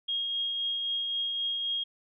sine tone with tremolo, 3260 Hz, G#7, 33 cents flat, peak -27 dBFS, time 0.08-1.84 s, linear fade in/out 10 ms, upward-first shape triangle, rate 3.8 Hz, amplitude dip 30%, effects none

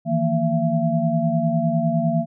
sine tone cluster, 158.4 / 168.3 / 231.2 / 674 Hz, D#3 / E3 / A#3 / E5, +31 / +36 / -14 / +38 cents, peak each -23 dBFS, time 0.05-2.26 s, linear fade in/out 50 ms, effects none

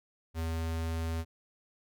square tone, 81.8 Hz, E2, 13 cents flat, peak -32 dBFS, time 0.34-1.25 s, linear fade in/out 50 ms, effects none

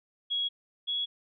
sine tone pair in turn, 3322 / 3351 Hz, G#7 / G#7, 0 / +15 cents, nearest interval unison, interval 15 cents, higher second, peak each -27 / -28 dBFS, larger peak first, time 0.3-0.49 / 0.87-1.06 s, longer neither, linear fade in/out 20 ms, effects none

